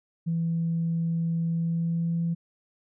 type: tone with pitch glide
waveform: sine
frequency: 166.1 to 168.13 Hz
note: E3 to E3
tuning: +13 to +34 cents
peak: -23 dBFS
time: 0.26-2.35 s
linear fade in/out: 20 ms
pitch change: +21 cents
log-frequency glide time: 1.48-2.23 s
effects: tanh soft clip ceiling -19 dBFS